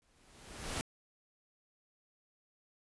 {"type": "noise with exponential growth", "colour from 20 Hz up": "pink", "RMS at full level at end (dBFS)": -35, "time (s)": [0.02, 0.81], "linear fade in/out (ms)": 0, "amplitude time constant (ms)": 170, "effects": ["resampled to 24000 Hz"]}